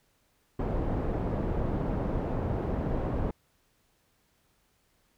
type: low-pass noise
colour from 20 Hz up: pink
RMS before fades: -30 dBFS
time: 0.59-3.31 s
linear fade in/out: 5 ms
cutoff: 650 Hz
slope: 12 dB/octave
effects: pink hiss -70 dBFS RMS until 5.17 s